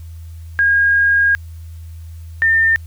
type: tone pair in turn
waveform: sine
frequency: 1628 / 1805.4 Hz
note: G#6 / A6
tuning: -35 / +44 cents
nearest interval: major second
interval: 179 cents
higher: second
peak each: -10 dBFS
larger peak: neither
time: 0.59-1.35 / 2.42-2.76 s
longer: first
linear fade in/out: 0 ms
effects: added 82 Hz sine -30 dBFS peak until 2.86 s + white hiss -53 dBFS RMS until 2.86 s